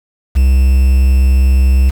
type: tone with quantisation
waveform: triangle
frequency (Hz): 65.3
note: C2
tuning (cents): -3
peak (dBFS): -4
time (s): 0.35-1.91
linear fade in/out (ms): 20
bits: 5
effects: none